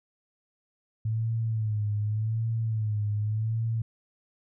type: tone with vibrato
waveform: sine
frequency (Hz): 108.9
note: A2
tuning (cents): -17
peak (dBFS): -25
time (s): 1.05-3.82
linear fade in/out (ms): 5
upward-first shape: sine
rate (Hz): 0.86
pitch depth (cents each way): 76
effects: none